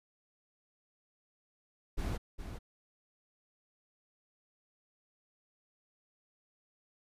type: noise with echo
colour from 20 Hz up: brown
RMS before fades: -34 dBFS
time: 1.97-2.18 s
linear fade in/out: 20 ms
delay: 410 ms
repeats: 1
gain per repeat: -8 dB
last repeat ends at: 2.59 s
effects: resampled to 32000 Hz